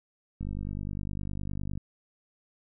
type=click train; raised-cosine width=5 ms; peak=-23 dBFS; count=69; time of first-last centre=0.41-1.775 s; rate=49.8 Hz; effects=none